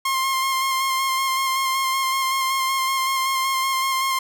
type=tone with vibrato; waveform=sawtooth; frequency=1063 Hz; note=C6; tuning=27 cents sharp; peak=-16 dBFS; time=0.05-4.19 s; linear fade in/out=5 ms; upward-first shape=square; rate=5.3 Hz; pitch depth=17 cents each way; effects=none